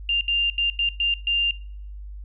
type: tone bursts at uneven times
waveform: sine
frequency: 2794 Hz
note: F7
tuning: in tune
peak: -19 dBFS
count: 6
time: 0.09-0.21 / 0.28-0.5 / 0.58-0.7 / 0.79-0.89 / 1-1.14 / 1.27-1.51 s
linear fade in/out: 2 ms
effects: noise-tail reverb RT60 0.6 s tail -23 dB re dry + added 50 Hz sine -34 dBFS peak until 2.24 s